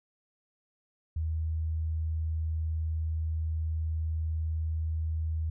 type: tone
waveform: sine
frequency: 79.7 Hz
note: D#2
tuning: 42 cents sharp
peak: -28 dBFS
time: 1.16-5.5 s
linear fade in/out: 5 ms
effects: none